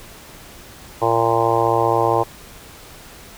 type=harmonic tone; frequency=115.3 Hz; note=A#2; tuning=19 cents flat; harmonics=1 / 3 / 4 / 5 / 6 / 7 / 8 / 9; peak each=-26 / -23 / -21 / -23 / -24 / -21 / -23 / -23 dBFS; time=1.01-2.24 s; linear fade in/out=20 ms; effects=pink hiss -41 dBFS RMS until 3.37 s